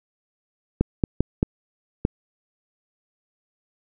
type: clicks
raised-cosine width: 3 ms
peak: -5 dBFS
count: 5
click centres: 0.81 / 1.038 / 1.206 / 1.429 / 2.051 s
effects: none